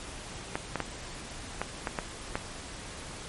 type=clicks; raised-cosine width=0.5 ms; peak=-14 dBFS; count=7; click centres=0.555 / 0.757 / 0.803 / 1.616 / 1.872 / 1.988 / 2.355 s; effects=pink hiss -42 dBFS RMS until 3.28 s + MP3 48 kbps